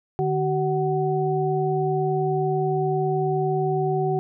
sine tone cluster, 150.9 / 380.5 / 747 Hz, D3 / F#4 / F#5, +47 / +48 / +16 cents, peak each -25 / -23 / -26 dBFS, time 0.19-4.19 s, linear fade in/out 0 ms, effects none

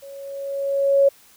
sine tone with level ramp, 554.4 Hz, C#5, in tune, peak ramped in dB -37 to -10 dBFS, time 0.02-1.09 s, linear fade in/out 10 ms, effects white hiss -52 dBFS RMS until 1.36 s

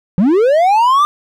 triangle linear sweep, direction up, 164.81 to 1209 Hz, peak -6 dBFS, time 0.18-1.05 s, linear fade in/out 0 ms, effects none

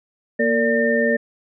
sine tone cluster, 234.4 / 455.9 / 581 / 1809 Hz, A#3 / A#4 / D5 / A6, +10 / -39 / -19 / +48 cents, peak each -21 dBFS, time 0.39-1.17 s, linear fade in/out 10 ms, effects none

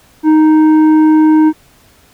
sine tone with tanh clipping, 311.1 Hz, D#4, in tune, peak -6 dBFS, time 0.23-1.53 s, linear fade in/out 50 ms, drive 8 dB, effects pink hiss -47 dBFS RMS until 2.13 s

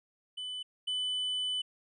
triangle tone pair in turn, 3000 / 3000 Hz, F#7 / F#7, +23 / +23 cents, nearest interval unison, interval 0 cents, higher neither, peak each -35 / -29 dBFS, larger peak second, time 0.37-0.63 / 0.87-1.62 s, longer second, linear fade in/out 10 ms, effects resampled to 24000 Hz

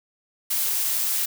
blue noise, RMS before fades -24 dBFS, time 0.5-1.26 s, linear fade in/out 10 ms, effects none

